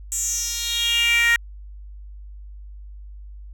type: tone with high-pass filter sweep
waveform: 10% pulse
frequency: 468.5 Hz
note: A#4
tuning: 9 cents sharp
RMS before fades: -21 dBFS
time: 0.12-1.36 s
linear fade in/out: 0 ms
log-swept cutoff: 7900 to 1800 Hz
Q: 4.8
effects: added 50 Hz sine -36 dBFS peak until 3.53 s